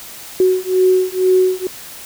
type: beating tone pair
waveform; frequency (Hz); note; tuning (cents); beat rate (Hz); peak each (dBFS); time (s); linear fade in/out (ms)
sine; 370 / 372.1; F#4 / F#4; 0 / +10; 2.1; -14; 0.4-1.67; 2
effects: white hiss -34 dBFS RMS until 2.05 s